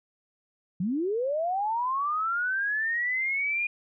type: linear sweep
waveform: sine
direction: up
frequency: 164.81 to 2443 Hz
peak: -25 dBFS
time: 0.8-3.67 s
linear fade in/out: 5 ms
effects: none